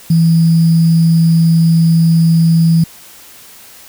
sine tone with sample-and-hold, 164.81 Hz, E3, in tune, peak -6 dBFS, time 0.1-2.84 s, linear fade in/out 5 ms, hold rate 4900 Hz, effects white hiss -38 dBFS RMS until 3.88 s

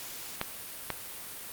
clicks, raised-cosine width 0.3 ms, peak -13 dBFS, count 2, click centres 0.414 / 0.903 s, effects white hiss -42 dBFS RMS until 1.52 s + Opus 48 kbps

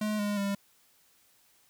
square tone with pitch steps, 212.4 / 205.9 / 199.55 Hz, G#3 / G#3 / G3, +39 / -15 / +31 cents, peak -29 dBFS, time 0.01-0.55 s, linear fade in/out 5 ms, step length 180 ms, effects white hiss -65 dBFS RMS until 1.69 s

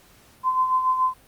sine tone with tremolo, 1029 Hz, C6, 29 cents flat, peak -16 dBFS, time 0.43-1.14 s, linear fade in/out 50 ms, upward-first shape sine, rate 7 Hz, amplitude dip 55%, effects pink hiss -54 dBFS RMS until 1.27 s + Opus 48 kbps

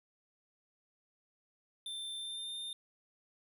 square tone with pitch glide, 3565 to 3617 Hz, A7 to A7, +22 to +47 cents, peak -40 dBFS, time 1.86-2.73 s, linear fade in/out 2 ms, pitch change +25 cents, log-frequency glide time 2.17-2.52 s, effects none

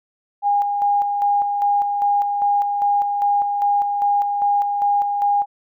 sine tone with tremolo, 814 Hz, G#5, 35 cents flat, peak -14 dBFS, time 0.42-5.46 s, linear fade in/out 50 ms, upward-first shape square, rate 2.5 Hz, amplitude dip 40%, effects none

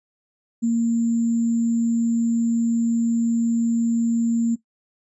sine tone with sample-and-hold, 231.4 Hz, A#3, 13 cents flat, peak -17 dBFS, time 0.62-4.56 s, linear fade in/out 20 ms, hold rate 7350 Hz, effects noise-tail reverb RT60 0.1 s tail -17 dB re dry + resampled to 22050 Hz

